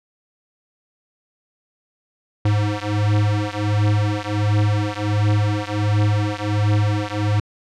square beating tone pair, 103.83 / 105.23 Hz, G#2 / G#2, 0 / +23 cents, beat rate 1.4 Hz, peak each -20 / -21 dBFS, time 2.45-7.4 s, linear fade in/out 5 ms, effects low-pass 5000 Hz 12 dB/octave

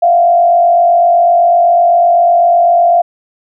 sine tone with frequency modulation, 693 Hz, F5, 14 cents flat, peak -5 dBFS, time 0.02-3.02 s, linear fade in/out 10 ms, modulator 47.9 Hz, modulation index 0.61, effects none

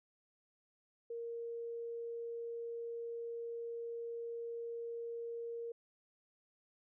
sine tone, 466.2 Hz, A#4, in tune, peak -40 dBFS, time 1.1-5.72 s, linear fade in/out 5 ms, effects none

